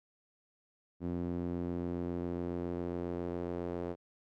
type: tone with band-pass filter sweep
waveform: sawtooth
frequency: 87.3 Hz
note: F2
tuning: in tune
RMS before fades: -37 dBFS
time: 1-3.96 s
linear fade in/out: 50 ms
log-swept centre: 260 to 440 Hz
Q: 1.6
effects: none